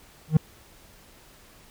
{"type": "tone with exponential growth", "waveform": "triangle", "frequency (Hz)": 155.56, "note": "D#3", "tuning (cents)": 0, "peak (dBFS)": -8, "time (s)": [0.28, 0.37], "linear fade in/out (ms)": 5, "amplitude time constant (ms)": 19, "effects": ["pink hiss -53 dBFS RMS until 1.7 s"]}